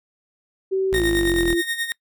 sine tone with pitch glide, 382.7 to 342.9 Hz, G4 to F4, -42 to -32 cents, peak -18 dBFS, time 0.71-1.62 s, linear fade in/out 20 ms, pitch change -190 cents, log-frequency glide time 0.95-1.03 s
sawtooth exponential sweep, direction down, 58 to 39.51 Hz, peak -21 dBFS, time 0.92-1.55 s, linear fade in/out 10 ms
30% pulse tone with tremolo, 1852 Hz, A#6, 12 cents flat, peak -18 dBFS, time 0.94-1.92 s, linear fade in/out 0 ms, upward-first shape sine, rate 9.4 Hz, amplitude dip 70%
effects noise-tail reverb RT60 0.1 s tail -25 dB re dry

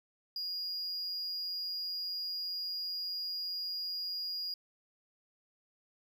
triangle tone, 4861 Hz, D#8, 41 cents flat, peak -34 dBFS, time 0.36-4.54 s, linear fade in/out 2 ms, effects none

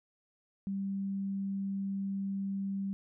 sine tone, 196 Hz, G3, in tune, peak -32 dBFS, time 0.67-2.93 s, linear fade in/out 0 ms, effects none

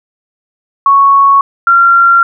sine tone pair in turn, 1108.7 / 1376.5 Hz, C#6 / F6, 0 / -25 cents, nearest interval major third, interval 375 cents, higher second, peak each -3 dBFS, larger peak neither, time 0.86-1.41 / 1.67-2.23 s, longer second, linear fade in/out 2 ms, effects none

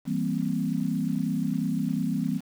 sine chord, C dominant seventh, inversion first, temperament equal, 164.81 / 196 / 233.1 / 261.6 Hz, E3 / G3 / Bb3 / C4, 0 / 0 / 0 / 0 cents, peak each -30 dBFS, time 0.05-2.41 s, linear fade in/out 50 ms, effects 8-bit

